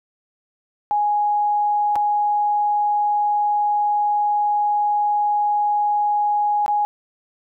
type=tone with dropouts; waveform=sine; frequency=830.6 Hz; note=G#5; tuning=in tune; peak=-16 dBFS; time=0.91-6.85 s; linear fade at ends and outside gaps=0 ms; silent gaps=1.956-1.961 / 6.662-6.68 s; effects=none